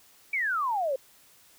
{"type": "exponential sweep", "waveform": "sine", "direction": "down", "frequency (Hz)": [2349, 510], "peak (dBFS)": -25, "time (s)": [0.33, 0.96], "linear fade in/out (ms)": 5, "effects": ["white hiss -58 dBFS RMS until 1.58 s"]}